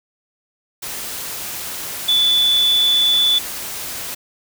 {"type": "tone in noise", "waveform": "sine", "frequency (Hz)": 3472, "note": "A7", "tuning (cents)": -24, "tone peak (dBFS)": -12, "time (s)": [2.08, 3.39], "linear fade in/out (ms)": 10, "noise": "white", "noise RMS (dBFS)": -28, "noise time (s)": [0.82, 4.15], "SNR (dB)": 13, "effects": []}